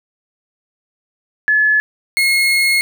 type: tone pair in turn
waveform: sine / 35% pulse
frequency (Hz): 1715 / 2161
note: A6 / C#7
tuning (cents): -45 / -45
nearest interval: major third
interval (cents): 400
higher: second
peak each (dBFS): -10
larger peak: neither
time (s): 1.48-1.8 / 2.17-2.81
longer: second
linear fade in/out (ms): 0
effects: none